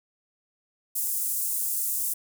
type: high-pass noise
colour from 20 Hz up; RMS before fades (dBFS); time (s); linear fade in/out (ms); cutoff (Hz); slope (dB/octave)
pink; -28; 0.95-2.14; 10; 8500; 24
effects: none